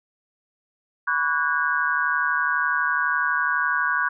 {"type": "tone cluster", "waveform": "sine", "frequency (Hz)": [988, 1130, 1472, 1624], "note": ["B5", "C#6", "F#6", "G#6"], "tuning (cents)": [0, 33, -9, -39], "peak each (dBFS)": [-30, -26, -23, -25], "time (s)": [1.07, 4.09], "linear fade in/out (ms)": 10, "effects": []}